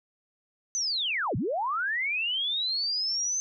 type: linear two-way sweep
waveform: sine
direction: down then up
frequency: 6240 to 87.31 to 6240 Hz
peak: -26 dBFS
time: 0.75-3.4 s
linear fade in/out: 0 ms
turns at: 1.36 s
effects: none